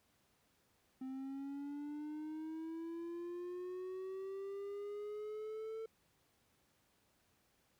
triangle linear sweep, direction up, 259.7 to 447.7 Hz, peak -40 dBFS, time 1.01-5.86 s, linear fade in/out 5 ms, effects pink hiss -75 dBFS RMS until 7.79 s + high-pass 60 Hz 12 dB/octave

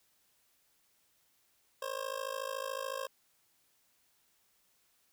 25% pulse tone with amplitude modulation, 535 Hz, C5, 38 cents sharp, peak -29 dBFS, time 1.82-3.07 s, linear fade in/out 5 ms, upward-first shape sine, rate 53.8 Hz, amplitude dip 90%, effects white hiss -72 dBFS RMS until 5.12 s

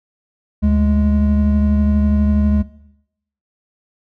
triangle tone pair together, 73.6 / 208.6 Hz, D2 / G#3, +4 / +8 cents, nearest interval octave + tritone, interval 1804 cents, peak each -12 dBFS, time 0.62-2.63 s, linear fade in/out 20 ms, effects noise-tail reverb RT60 0.8 s tail -18 dB re dry

